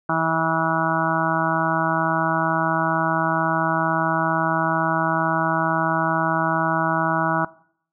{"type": "harmonic tone with a mistuned harmonic", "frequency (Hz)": 162.2, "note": "E3", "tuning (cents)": -28, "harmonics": [1, 2, 4, 5, 6, 7, 8, 9], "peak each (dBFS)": [-27, -27, -27, -27, -27, -27, -27, -27], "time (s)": [0.09, 7.45], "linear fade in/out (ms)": 5, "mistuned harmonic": 1, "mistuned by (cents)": 17, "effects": ["noise-tail reverb RT60 0.6 s tail -20 dB re dry"]}